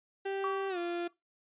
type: tone with pitch glide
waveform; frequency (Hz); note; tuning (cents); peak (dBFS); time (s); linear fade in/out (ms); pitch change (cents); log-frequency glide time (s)
35% pulse; 390.9 to 346.2; G4 to F4; -5 to -15; -31; 0.25-1.08; 10; -210; 0.69-0.78
type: tone with exponential decay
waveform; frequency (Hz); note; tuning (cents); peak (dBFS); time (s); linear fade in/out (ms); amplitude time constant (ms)
sine; 1143; D6; -47; -30; 0.44-1.13; 1; 150
effects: noise-tail reverb RT60 0.2 s tail -22 dB re dry + resampled to 8000 Hz